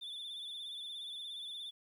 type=tone with vibrato; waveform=sine; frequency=3516 Hz; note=A7; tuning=2 cents flat; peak=-39 dBFS; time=0.01-1.71 s; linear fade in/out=20 ms; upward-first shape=sine; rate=17 Hz; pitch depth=53 cents each way; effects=tanh soft clip ceiling -41 dBFS + 12-bit